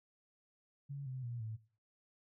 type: tone with pitch steps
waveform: sine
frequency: 140.5 / 129.59 / 119.52 / 110.23 Hz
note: C#3 / C3 / A#2 / A2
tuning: +24 / -16 / +44 / +4 cents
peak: -40 dBFS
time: 0.89-1.57 s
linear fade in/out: 20 ms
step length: 170 ms
effects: noise-tail reverb RT60 0.4 s tail -18 dB re dry